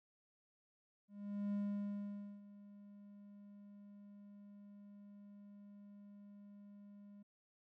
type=tone with ADSR envelope; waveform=triangle; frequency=203.3 Hz; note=G#3; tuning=37 cents flat; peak=-34 dBFS; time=1.08-7.23 s; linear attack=450 ms; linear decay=880 ms; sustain=-19 dB; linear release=9 ms; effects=none